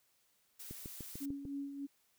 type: noise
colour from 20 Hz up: blue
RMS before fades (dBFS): -49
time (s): 0.59-1.26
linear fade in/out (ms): 10
type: click train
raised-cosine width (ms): 3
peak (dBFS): -33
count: 6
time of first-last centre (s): 0.71-1.453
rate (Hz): 6.73
type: tone with tremolo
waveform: sine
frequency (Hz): 280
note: C#4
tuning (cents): +18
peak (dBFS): -37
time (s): 1.2-1.87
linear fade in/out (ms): 20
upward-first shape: sine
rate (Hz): 3.3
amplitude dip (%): 55
effects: white hiss -74 dBFS RMS until 2.18 s